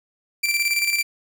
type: tone with tremolo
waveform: sawtooth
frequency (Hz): 2349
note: D7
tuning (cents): 0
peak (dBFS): -14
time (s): 0.43-1.03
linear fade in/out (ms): 10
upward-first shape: square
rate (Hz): 18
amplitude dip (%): 50
effects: none